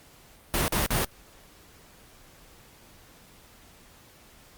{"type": "noise bursts", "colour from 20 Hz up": "pink", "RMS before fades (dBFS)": -25, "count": 3, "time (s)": [0.54, 1.046], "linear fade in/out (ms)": 0, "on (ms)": 140, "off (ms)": 43, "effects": ["pink hiss -54 dBFS RMS until 4.57 s", "Opus 48 kbps"]}